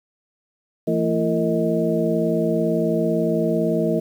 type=tone cluster; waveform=sine; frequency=168.7 / 226.6 / 338.2 / 456.7 / 631 Hz; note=E3 / A#3 / E4 / A#4 / D#5; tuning=+40 / -49 / +44 / -36 / +24 cents; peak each=-24 dBFS; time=0.87-4 s; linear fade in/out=10 ms; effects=8-bit